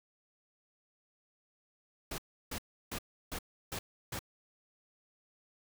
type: noise bursts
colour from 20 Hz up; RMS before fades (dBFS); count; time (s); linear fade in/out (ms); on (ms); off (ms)
pink; -39; 6; 2.11-4.192; 5; 72; 330
effects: none